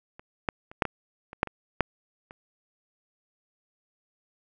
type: clicks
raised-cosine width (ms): 0.5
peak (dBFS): -29 / -10 / -29 / -6 / -14 / -26 / -6 / -22 / -6 / -28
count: 10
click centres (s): 0.195 / 0.488 / 0.715 / 0.822 / 0.853 / 1.331 / 1.431 / 1.473 / 1.807 / 2.309
effects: none